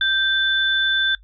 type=tone pair together; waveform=sine; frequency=1568 / 3520 Hz; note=G6 / A7; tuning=0 / 0 cents; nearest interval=octave + major second; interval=1400 cents; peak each=-19 dBFS; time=0.01-1.15 s; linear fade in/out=2 ms; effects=noise-tail reverb RT60 0.1 s tail -22 dB re dry + added 49 Hz sine -45 dBFS peak until 1.23 s

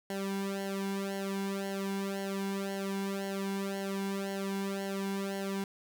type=tone with flanger; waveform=sawtooth; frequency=196 Hz; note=G3; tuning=in tune; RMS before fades=-35 dBFS; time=0.1-5.64 s; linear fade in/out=2 ms; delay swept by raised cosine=0.81 to 1.62 ms; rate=1.9 Hz; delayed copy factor=-0.95; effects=10-bit

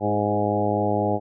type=harmonic tone with a mistuned harmonic; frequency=103.9 Hz; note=G#2; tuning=1 cent sharp; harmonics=1 / 2 / 3 / 4 / 5 / 6 / 7 / 8; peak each=-28 / -28 / -28 / -28 / -28 / -28 / -28 / -28 dBFS; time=0-1.2 s; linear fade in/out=50 ms; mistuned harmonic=4; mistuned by=-18 cents; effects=none

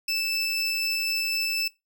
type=tone pair together; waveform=45% pulse; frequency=2637 / 5270 Hz; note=E7 / E8; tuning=0 / -1 cents; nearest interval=octave; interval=1199 cents; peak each=-28 dBFS; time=0.08-1.68 s; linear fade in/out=5 ms; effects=noise-tail reverb RT60 0.2 s tail -20 dB re dry

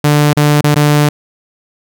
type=tone with dropouts; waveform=sawtooth; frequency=147.8 Hz; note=D3; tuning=11 cents sharp; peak=-3 dBFS; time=0.04-1.09 s; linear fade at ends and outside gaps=5 ms; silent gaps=0.333-0.368 / 0.611-0.64 / 0.745-0.759 s; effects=none

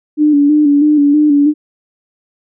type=tone with vibrato; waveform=sine; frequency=293.7 Hz; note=D4; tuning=in tune; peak=-6 dBFS; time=0.17-1.54 s; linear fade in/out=50 ms; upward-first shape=square; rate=3.1 Hz; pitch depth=41 cents each way; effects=none

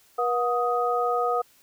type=tone cluster; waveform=sine; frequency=482.2 / 724 / 1250 Hz; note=B4 / F#5 / D#6; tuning=-41 / -38 / +8 cents; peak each=-26 dBFS; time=0.18-1.42 s; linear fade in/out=10 ms; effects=white hiss -59 dBFS RMS until 1.62 s

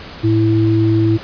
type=tone pair together; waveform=sine; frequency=110 / 329.6 Hz; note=A2 / E4; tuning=0 / 0 cents; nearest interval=octave + perfect fifth; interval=1900 cents; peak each=-13 dBFS; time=0.23-1.18 s; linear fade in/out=20 ms; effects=pink hiss -33 dBFS RMS until 1.23 s + resampled to 11025 Hz

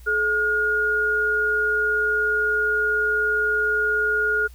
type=tone pair together; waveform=sine; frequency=429 / 1430 Hz; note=A4 / F6; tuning=-44 / +41 cents; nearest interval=octave + major sixth; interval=2085 cents; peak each=-26 / -19 dBFS; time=0.06-4.48 s; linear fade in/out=20 ms; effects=added 60 Hz sine -41 dBFS peak until 4.54 s + white hiss -55 dBFS RMS until 4.54 s

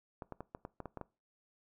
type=clicks; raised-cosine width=1 ms; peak=-28 dBFS; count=9; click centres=0.222 / 0.323 / 0.406 / 0.549 / 0.651 / 0.803 / 0.857 / 0.973 / 1.013 s; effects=noise-tail reverb RT60 0.3 s tail -21 dB re dry

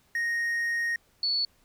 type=tone pair in turn; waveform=triangle / sine; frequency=1864.7 / 4435 Hz; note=A#6 / C#8; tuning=0 / 0 cents; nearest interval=octave + minor third; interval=1500 cents; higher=second; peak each=-24 dBFS; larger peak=neither; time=0.15-0.96 / 1.23-1.45 s; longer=first; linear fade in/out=2 ms; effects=pink hiss -65 dBFS RMS until 1.64 s

